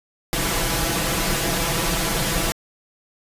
pink noise with comb filter, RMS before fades -22 dBFS, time 0.33-2.52 s, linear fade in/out 0 ms, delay 6 ms, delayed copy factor +0.85, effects resampled to 32000 Hz

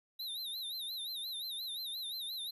square tone with vibrato, 3840 Hz, B7, 49 cents flat, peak -39 dBFS, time 0.19-2.51 s, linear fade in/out 10 ms, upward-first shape sine, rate 5.7 Hz, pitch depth 130 cents each way, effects resampled to 32000 Hz + 12-bit

